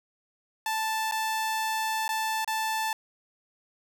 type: tone with dropouts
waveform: sawtooth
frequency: 880 Hz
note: A5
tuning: in tune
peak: -23 dBFS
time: 0.66-2.93 s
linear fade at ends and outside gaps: 2 ms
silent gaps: 1.113-1.121 / 2.08-2.09 / 2.446-2.476 s
effects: none